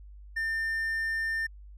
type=tone; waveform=triangle; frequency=1800 Hz; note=A6; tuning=39 cents sharp; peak=-26 dBFS; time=0.36-1.47 s; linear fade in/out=10 ms; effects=added 50 Hz sine -45 dBFS peak until 1.77 s